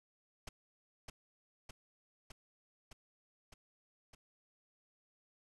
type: noise with echo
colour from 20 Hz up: pink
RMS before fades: -45 dBFS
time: 0.47-0.49 s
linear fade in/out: 5 ms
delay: 610 ms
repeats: 6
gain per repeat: -2 dB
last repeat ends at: 4.15 s
effects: low-pass 9000 Hz 12 dB/octave